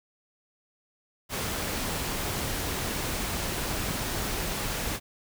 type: noise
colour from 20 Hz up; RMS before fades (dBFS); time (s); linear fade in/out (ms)
pink; -31; 1.29-5; 50
effects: none